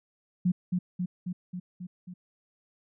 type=tone with echo; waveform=sine; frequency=180 Hz; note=F#3; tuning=47 cents flat; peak=-21 dBFS; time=0.45-0.52 s; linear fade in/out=10 ms; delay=270 ms; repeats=6; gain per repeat=-3 dB; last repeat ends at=2.14 s; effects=none